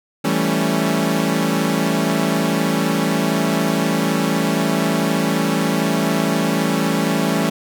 sawtooth chord, A dominant seventh, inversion second, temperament equal, 164.81 / 196 / 220 / 277.2 Hz, E3 / G3 / A3 / C#4, 0 / 0 / 0 / 0 cents, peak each -18 dBFS, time 0.24-7.5 s, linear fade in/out 10 ms, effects none

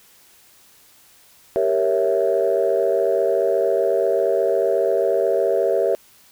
sine chord, G diminished seventh, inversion none, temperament equal, 392 / 466.2 / 554.4 / 659.3 Hz, G4 / Bb4 / Db5 / Fb5, 0 / 0 / 0 / 0 cents, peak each -21 dBFS, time 1.56-5.95 s, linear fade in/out 0 ms, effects tanh soft clip ceiling -8 dBFS + white hiss -52 dBFS RMS until 6.31 s

